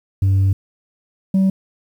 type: tone pair in turn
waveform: sine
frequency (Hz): 96.7 / 191.57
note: G2 / G3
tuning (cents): -23 / -40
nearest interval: octave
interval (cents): 1183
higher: second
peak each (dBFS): -9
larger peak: neither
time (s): 0.22-0.53 / 1.34-1.5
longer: first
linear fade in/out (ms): 5
effects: tanh soft clip ceiling -11 dBFS + 8-bit